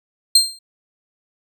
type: tone with exponential decay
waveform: 30% pulse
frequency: 4181 Hz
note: C8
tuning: 2 cents flat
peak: -3 dBFS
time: 0.35-0.59 s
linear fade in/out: 5 ms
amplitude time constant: 52 ms
effects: none